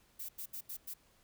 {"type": "noise bursts at uneven times", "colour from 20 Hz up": "violet", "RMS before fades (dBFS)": -43, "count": 5, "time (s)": [[0.19, 0.29], [0.38, 0.46], [0.53, 0.61], [0.69, 0.77], [0.87, 0.94]], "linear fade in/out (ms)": 10, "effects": ["pink hiss -68 dBFS RMS until 1.23 s"]}